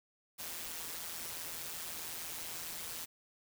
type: noise with amplitude modulation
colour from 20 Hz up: white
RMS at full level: -40 dBFS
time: 0.38-3.06 s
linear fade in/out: 20 ms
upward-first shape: sine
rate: 165 Hz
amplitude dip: 65%
effects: none